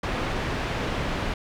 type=low-pass noise; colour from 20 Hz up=pink; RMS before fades=-28 dBFS; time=0.03-1.34 s; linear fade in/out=5 ms; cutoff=2900 Hz; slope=12 dB/octave; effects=none